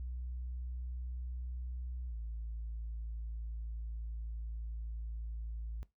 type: tone with pitch glide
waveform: sine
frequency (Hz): 61.6 to 55.84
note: B1 to A1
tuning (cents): -4 to +26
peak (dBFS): -37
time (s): 0-5.83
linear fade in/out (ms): 0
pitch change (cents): -170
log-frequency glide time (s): 2.08-2.14
effects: noise-tail reverb RT60 0.2 s tail -20 dB re dry + tanh soft clip ceiling -35 dBFS